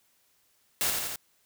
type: noise with echo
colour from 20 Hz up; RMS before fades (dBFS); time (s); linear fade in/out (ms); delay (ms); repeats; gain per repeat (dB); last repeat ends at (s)
white; -27; 0.81-0.9; 0; 86; 3; -3; 1.158
effects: white hiss -68 dBFS RMS until 1.45 s